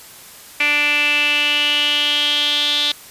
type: tone with band-pass filter sweep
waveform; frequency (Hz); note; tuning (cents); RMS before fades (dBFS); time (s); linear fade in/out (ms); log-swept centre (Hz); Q
sawtooth; 293.5; D4; -1; -17; 0.6-2.92; 5; 2400 to 3600; 7.6
effects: white hiss -40 dBFS RMS until 3.1 s + resampled to 32000 Hz